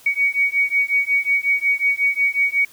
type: beating tone pair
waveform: sine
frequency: 2244 / 2249.5 Hz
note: C#7 / C#7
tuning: +21 / +25 cents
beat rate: 5.5 Hz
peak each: -19 dBFS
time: 0.06-2.65 s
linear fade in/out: 5 ms
effects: white hiss -48 dBFS RMS until 2.72 s